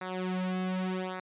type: tone with flanger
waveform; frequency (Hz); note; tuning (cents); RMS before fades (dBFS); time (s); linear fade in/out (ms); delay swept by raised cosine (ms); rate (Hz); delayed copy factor
sawtooth; 185; F#3; 0; -33; 0.01-1.2; 5; 0.32 to 3.32; 0.85; -0.95
effects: resampled to 8000 Hz